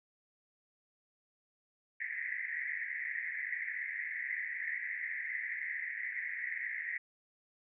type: band-pass noise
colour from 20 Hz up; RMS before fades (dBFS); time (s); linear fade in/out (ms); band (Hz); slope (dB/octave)
pink; -39; 2-6.98; 5; 1800 to 2100; 96
effects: none